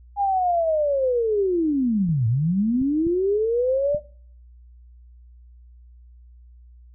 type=linear two-way sweep; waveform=sine; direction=down then up; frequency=820 to 107.4 to 602 Hz; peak=-18 dBFS; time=0.16-4 s; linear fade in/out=50 ms; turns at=2.27 s
type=clicks; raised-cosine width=5 ms; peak=-21 dBFS; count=4; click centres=2.091 / 2.816 / 3.068 / 3.947 s
effects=noise-tail reverb RT60 0.5 s tail -18 dB re dry + added 60 Hz sine -45 dBFS peak until 6.94 s